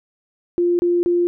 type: tone bursts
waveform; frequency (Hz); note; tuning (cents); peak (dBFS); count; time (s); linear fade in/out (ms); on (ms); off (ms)
sine; 349.2; F4; 0; -14; 3; 0.58-1.27; 0; 210; 30
effects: none